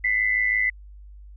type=tone pair together; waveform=sine; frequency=1997.9 / 2104 Hz; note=B6 / C7; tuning=+19 / +9 cents; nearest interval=minor second; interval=90 cents; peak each=-20 / -26 dBFS; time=0.04-0.7 s; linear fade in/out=5 ms; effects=added 50 Hz sine -41 dBFS peak until 1.36 s